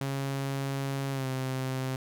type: tone with pitch glide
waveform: sawtooth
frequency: 137 to 131.12 Hz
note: C#3 to C3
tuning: -20 to +4 cents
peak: -26 dBFS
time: 0.01-1.96 s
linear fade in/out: 2 ms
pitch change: -76 cents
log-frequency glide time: 1.12-1.27 s
effects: none